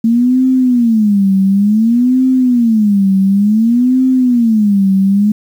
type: tone with vibrato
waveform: sine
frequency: 223.5 Hz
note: A3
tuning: 27 cents sharp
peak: -7 dBFS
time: 0.04-5.32 s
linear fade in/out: 5 ms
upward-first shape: sine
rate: 0.56 Hz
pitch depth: 260 cents each way
effects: 7-bit